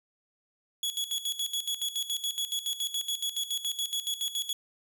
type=tone with tremolo; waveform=sawtooth; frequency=3367 Hz; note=G#7; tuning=23 cents sharp; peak=-25 dBFS; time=0.83-4.53 s; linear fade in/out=2 ms; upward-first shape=square; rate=7.1 Hz; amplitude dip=75%; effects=none